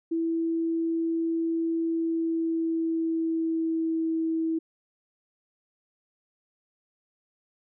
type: tone with pitch glide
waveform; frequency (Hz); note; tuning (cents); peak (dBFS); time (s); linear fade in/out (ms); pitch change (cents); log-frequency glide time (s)
sine; 329.6 to 324.3; E4 to E4; 0 to -28; -24; 0.11-4.59; 10; -28; 1.82-4.12
effects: none